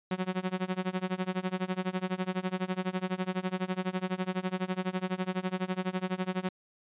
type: tone with tremolo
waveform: sawtooth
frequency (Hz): 185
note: F#3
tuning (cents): 0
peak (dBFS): -23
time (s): 0.11-6.49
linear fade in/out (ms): 2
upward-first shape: sine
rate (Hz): 12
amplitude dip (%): 95
effects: resampled to 8000 Hz

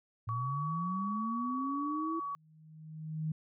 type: linear sweep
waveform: sine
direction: up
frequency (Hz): 108.3 to 333.3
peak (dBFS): -34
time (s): 0.27-2.2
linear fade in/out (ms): 10
type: tone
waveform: sine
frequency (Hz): 1131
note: C#6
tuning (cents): +34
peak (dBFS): -35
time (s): 0.29-2.35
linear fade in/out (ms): 0
type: tone with exponential growth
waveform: sine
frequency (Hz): 156.6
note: D#3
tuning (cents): +11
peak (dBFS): -30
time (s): 2.17-3.32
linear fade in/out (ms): 5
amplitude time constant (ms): 250
effects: none

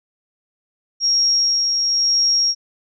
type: tone with tremolo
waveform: sine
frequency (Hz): 5588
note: F8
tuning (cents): 0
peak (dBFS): -13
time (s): 1-2.55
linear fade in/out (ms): 50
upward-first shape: sine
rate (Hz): 1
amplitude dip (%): 30
effects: none

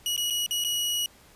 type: tone with dropouts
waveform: sawtooth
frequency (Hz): 2911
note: F#7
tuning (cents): -29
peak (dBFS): -22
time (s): 0.06-1.06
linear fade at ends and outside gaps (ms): 1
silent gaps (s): 0.164-0.177 / 0.301-0.306 / 0.463-0.509 / 0.64-0.647
effects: pink hiss -55 dBFS RMS until 1.35 s + resampled to 32000 Hz

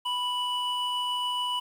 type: tone pair together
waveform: triangle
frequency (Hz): 988 / 2957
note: B5 / F#7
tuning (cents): 0 / -2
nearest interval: octave + perfect fifth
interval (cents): 1898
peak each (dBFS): -28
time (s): 0.05-1.6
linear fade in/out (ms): 10
effects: 9-bit

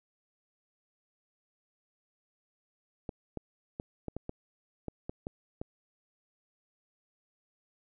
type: clicks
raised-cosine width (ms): 2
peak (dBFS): -23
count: 10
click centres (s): 3.092 / 3.373 / 3.799 / 4.083 / 4.166 / 4.294 / 4.883 / 5.095 / 5.269 / 5.615
effects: none

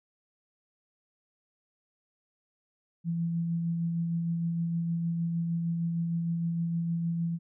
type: tone with tremolo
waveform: sine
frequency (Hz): 168.1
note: E3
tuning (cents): +34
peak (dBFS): -26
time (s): 3.04-7.39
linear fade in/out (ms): 50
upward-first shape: sine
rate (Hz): 6.5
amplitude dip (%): 25
effects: none

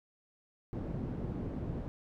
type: low-pass noise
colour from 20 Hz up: white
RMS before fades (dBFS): -38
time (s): 0.73-1.88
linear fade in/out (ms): 0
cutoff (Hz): 240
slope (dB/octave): 12
effects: none

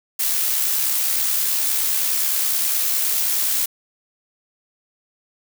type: noise with amplitude modulation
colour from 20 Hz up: blue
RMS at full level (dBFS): -19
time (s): 0.19-3.66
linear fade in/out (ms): 10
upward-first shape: sine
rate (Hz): 69.6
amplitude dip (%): 30
effects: none

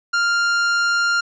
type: tone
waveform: 45% pulse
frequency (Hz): 1396.9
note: F6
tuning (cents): 0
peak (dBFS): -16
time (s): 0.13-1.21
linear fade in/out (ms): 10
effects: resampled to 16000 Hz

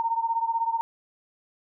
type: beating tone pair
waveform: sine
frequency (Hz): 912 / 928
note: A#5 / A#5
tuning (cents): -38 / -8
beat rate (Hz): 16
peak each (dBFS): -25 / -28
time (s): 0-0.81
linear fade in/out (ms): 0
effects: none

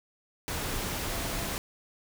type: tone in noise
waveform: sine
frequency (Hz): 678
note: E5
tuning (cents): +49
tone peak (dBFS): -43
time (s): 1.1-1.48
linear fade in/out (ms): 0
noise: pink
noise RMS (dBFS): -33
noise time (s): 0.48-1.58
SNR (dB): -13
effects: none

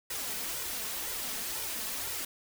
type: noise with flanger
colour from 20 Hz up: white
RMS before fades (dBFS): -36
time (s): 0.1-2.25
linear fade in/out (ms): 5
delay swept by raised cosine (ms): 2 to 4.7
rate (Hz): 2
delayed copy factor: +0.65
effects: none

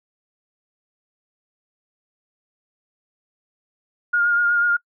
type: tone with vibrato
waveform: sine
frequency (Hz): 1419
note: F6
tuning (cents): +27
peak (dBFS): -15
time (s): 4.13-4.77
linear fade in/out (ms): 10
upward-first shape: triangle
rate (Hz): 8.1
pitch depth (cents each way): 27
effects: noise-tail reverb RT60 0.1 s tail -26 dB re dry

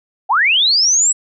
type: linear sweep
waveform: sine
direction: up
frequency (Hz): 704 to 7902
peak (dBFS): -10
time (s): 0.29-1.13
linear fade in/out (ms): 20
effects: none

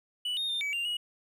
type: tone with pitch steps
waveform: triangle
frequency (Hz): 2958 / 3697 / 3616 / 2283 / 2787 / 2902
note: F#7 / A#7 / A7 / D7 / F7 / F#7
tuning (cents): -1 / -15 / +47 / -50 / -4 / -34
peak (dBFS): -28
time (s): 0.25-0.97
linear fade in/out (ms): 5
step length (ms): 120
effects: none

